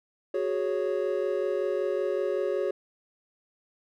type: chord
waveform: triangle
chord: F# suspended second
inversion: none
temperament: equal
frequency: 370 / 415.3 / 554.4 Hz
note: F#4 / G#4 / C#5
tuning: 0 / 0 / 0 cents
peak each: -28 dBFS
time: 0.34-2.71 s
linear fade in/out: 5 ms
effects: none